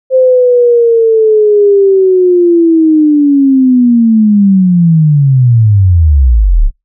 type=linear sweep; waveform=sine; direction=down; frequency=523 to 30.31 Hz; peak=-3 dBFS; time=0.1-6.71 s; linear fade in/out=50 ms; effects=noise-tail reverb RT60 0.2 s tail -24 dB re dry